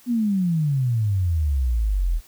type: exponential sweep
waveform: sine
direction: down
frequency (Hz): 250.1 to 38.98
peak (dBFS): -18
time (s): 0.06-2.21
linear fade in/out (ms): 50
effects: white hiss -52 dBFS RMS until 2.27 s